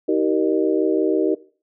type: tone cluster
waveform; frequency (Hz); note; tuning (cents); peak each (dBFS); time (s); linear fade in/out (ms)
sine; 316.5 / 382.7 / 466.8 / 608; D#4 / G4 / A#4 / D#5; +30 / -42 / +2 / -40; -20 / -20 / -22 / -27; 0.08-1.35; 10
effects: noise-tail reverb RT60 0.4 s tail -19 dB re dry